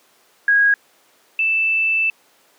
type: tone pair in turn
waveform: sine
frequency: 1645 / 2645 Hz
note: G#6 / E7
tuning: -17 / +5 cents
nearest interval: minor sixth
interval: 822 cents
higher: second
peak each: -11 / -15 dBFS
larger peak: first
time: 0.48-0.74 / 1.39-2.1 s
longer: second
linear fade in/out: 2 ms
effects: pink hiss -55 dBFS RMS until 2.58 s + high-pass 400 Hz 12 dB/octave